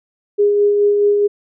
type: tone with tremolo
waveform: sine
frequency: 410.3 Hz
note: G#4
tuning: 21 cents flat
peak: -9 dBFS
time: 0.38-1.28 s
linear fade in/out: 20 ms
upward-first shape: sine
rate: 4.7 Hz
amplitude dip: 30%
effects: none